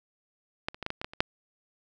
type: clicks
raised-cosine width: 0.3 ms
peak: -13 / -28 / -20 / -15 / -16 / -19 / -17 / -27 / -6 dBFS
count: 9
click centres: 0.685 / 0.745 / 0.827 / 0.864 / 0.904 / 1.015 / 1.045 / 1.135 / 1.205 s
effects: none